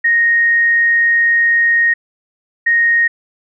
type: tone pair in turn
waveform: sine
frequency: 1864 / 1864 Hz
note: A#6 / A#6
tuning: -1 / -1 cents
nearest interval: unison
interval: 0 cents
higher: neither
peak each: -9 dBFS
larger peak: neither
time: 0.04-1.94 / 2.66-3.08 s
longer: first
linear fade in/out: 10 ms
effects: none